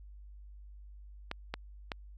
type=clicks; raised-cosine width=0.3 ms; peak=-19 dBFS; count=3; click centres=1.314 / 1.54 / 1.918 s; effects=added 50 Hz sine -48 dBFS peak until 2.17 s